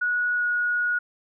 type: tone with pitch glide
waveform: sine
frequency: 1461 to 1451.7 Hz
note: F#6 to F#6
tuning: -22 to -33 cents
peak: -21 dBFS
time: 0.01-0.99 s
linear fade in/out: 10 ms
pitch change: -11 cents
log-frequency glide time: 0.36-0.44 s
effects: none